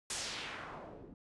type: noise with low-pass filter sweep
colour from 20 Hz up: white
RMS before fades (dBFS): -44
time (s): 0.1-1.14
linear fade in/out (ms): 2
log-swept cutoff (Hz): 9100 to 260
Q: 1.4
effects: resampled to 24000 Hz